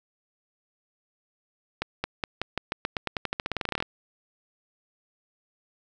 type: accelerating click train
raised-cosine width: 0.3 ms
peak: -11 dBFS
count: 24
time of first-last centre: 1.82-3.825 s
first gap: 220 ms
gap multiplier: 0.9
effects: none